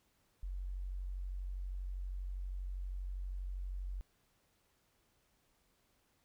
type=tone; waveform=sine; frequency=46.25 Hz; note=F#1; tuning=in tune; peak=-38 dBFS; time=0.43-4.01 s; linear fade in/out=0 ms; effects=pink hiss -75 dBFS RMS until 6.24 s